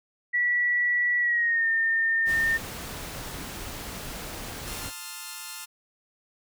sine tone with pitch glide, 1946 to 1815.7 Hz, B6 to A#6, -26 to -46 cents, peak -21 dBFS, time 0.33-2.58 s, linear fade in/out 20 ms, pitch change -120 cents, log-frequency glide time 1.19-1.68 s
pink noise, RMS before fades -37 dBFS, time 2.25-4.92 s, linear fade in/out 50 ms
5% pulse chord, F dominant seventh, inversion first, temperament equal, 880 / 1046.5 / 1244.5 / 1396.9 Hz, A5 / C6 / Eb6 / F6, 0 / 0 / 0 / 0 cents, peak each -31 / -32 / -33 / -28 dBFS, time 4.66-5.66 s, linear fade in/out 20 ms
effects none

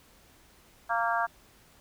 harmonic tone, 231.2 Hz, A#3, 14 cents flat, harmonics 3 / 4 / 5 / 6 / 7, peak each -30 / -31 / -32 / -33 / -33 dBFS, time 0.89-1.27 s, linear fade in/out 20 ms, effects pink hiss -59 dBFS RMS until 1.8 s

